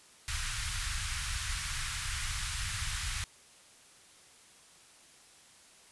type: band-stop noise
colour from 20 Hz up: pink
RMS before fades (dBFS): -35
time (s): 0.28-3.24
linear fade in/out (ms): 0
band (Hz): 110 to 1300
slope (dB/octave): 24
effects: white hiss -58 dBFS RMS until 5.91 s + resampled to 24000 Hz